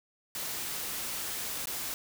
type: noise with dropouts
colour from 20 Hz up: white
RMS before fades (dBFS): -36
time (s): 0.35-1.94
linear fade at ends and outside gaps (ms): 1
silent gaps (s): 1.657-1.671
effects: none